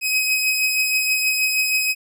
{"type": "beating tone pair", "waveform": "sawtooth", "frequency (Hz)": [2532, 2538.3], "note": ["D#7", "D#7"], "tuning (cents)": [30, 34], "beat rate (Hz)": 6.3, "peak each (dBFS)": [-15, -23], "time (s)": [0.01, 1.95], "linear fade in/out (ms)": 50, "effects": []}